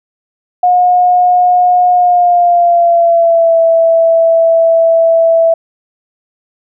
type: tone with pitch glide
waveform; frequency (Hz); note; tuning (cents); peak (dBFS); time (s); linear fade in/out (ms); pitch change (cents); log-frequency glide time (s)
sine; 720 to 660.2; F#5 to E5; -47 to +2; -5; 0.63-5.54; 5; -151; 1.91-3.59
effects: none

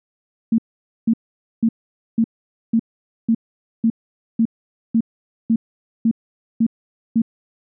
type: tone bursts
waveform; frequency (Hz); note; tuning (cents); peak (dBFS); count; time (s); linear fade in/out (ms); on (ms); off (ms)
sine; 227.1; A#3; -45; -12; 13; 0.52-7.219; 5; 63; 490
effects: none

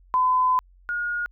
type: tone pair in turn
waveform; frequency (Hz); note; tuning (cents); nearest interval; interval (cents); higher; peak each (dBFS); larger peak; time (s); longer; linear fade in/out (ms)
sine; 1014 / 1434; B5 / F6; +45 / +45; tritone; 600; second; -17 / -24; first; 0.14-0.59 / 0.89-1.26; first; 0
effects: added 45 Hz sine -51 dBFS peak until 1.31 s

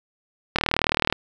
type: click train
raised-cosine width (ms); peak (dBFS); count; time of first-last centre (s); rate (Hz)
0.3; -3; 23; 0.56-1.126; 38.9
effects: 7-bit

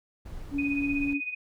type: noise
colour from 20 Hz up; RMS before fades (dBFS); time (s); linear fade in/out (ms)
brown; -40; 0.25-1.14; 10
type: tone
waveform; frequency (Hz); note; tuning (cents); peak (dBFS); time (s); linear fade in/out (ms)
sine; 283.1; C#4; +37; -26; 0.51-1.21; 50
type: tone with tremolo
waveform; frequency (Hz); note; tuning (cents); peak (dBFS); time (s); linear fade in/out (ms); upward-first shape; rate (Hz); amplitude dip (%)
sine; 2489; D#7; 0; -28; 0.58-1.35; 10; sine; 16; 70
effects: none

